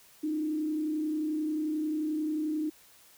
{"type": "tone with frequency modulation", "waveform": "sine", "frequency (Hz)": 307.8, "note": "D#4", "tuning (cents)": -19, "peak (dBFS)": -28, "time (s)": [0.23, 2.7], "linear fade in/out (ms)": 10, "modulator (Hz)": 31.3, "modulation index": 0.41, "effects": ["white hiss -58 dBFS RMS until 3.17 s"]}